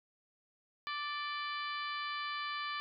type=harmonic tone with a mistuned harmonic; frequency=586 Hz; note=D5; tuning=4 cents flat; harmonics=2 / 3 / 4 / 5 / 6 / 7 / 8; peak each=-39 / -43 / -45 / -47 / -49 / -50 / -51 dBFS; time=0.87-2.8 s; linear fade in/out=0 ms; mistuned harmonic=5; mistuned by=+33 cents; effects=none